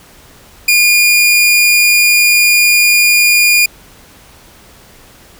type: tone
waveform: sawtooth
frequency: 2427 Hz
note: D#7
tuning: 44 cents flat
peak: -3 dBFS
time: 0.68-3.66 s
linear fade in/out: 5 ms
effects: pink hiss -41 dBFS RMS until 5.39 s